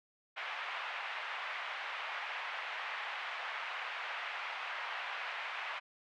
white band-pass noise, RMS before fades -41 dBFS, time 0.36-5.8 s, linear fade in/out 20 ms, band 710 to 2600 Hz, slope 24 dB/octave, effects none

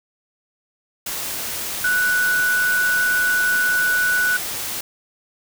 sine tone in noise, 1480 Hz, F#6, in tune, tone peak -16 dBFS, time 1.84-4.37 s, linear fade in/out 5 ms, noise white, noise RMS -27 dBFS, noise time 1.06-4.81 s, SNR +8 dB, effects none

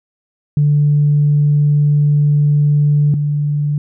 sine tone pair in turn, 146.83 / 146.83 Hz, D3 / D3, 0 / 0 cents, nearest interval unison, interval 0 cents, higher neither, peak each -8 / -13 dBFS, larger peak first, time 0.57-3.14 / 3.14-3.78 s, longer first, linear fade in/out 2 ms, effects tanh soft clip ceiling -4 dBFS

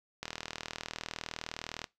click train, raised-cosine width 0.2 ms, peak -19 dBFS, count 65, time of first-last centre 0.23-1.842 s, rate 39.7 Hz, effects noise-tail reverb RT60 0.2 s tail -21 dB re dry

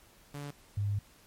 sawtooth / sine tone pair in turn, 144 / 101.82 Hz, D3 / G#2, -34 / -34 cents, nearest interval tritone, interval 600 cents, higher first, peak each -35 / -28 dBFS, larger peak second, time 0.34-0.51 / 0.77-0.99 s, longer second, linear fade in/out 5 ms, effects pink hiss -60 dBFS RMS until 1.26 s + MP3 64 kbps

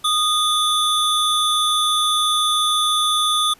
square tone pair together, 1233 / 3480 Hz, D#6 / A7, -16 / -20 cents, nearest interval octave + tritone, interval 1796 cents, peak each -20 / -19 dBFS, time 0.04-3.54 s, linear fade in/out 10 ms, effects pink hiss -51 dBFS RMS until 3.59 s + resampled to 32000 Hz

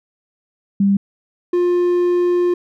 sine / triangle tone pair in turn, 198.4 / 353.5 Hz, G3 / F4, +21 / +21 cents, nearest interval minor seventh, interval 1000 cents, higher second, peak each -11 dBFS, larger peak neither, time 0.8-0.97 / 1.53-2.54 s, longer second, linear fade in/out 5 ms, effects none

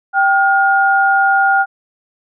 sine tone pair together, 782.8 / 1425 Hz, G5 / F6, -3 / +34 cents, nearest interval minor seventh, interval 1037 cents, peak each -12 dBFS, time 0.13-1.66 s, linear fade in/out 50 ms, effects none

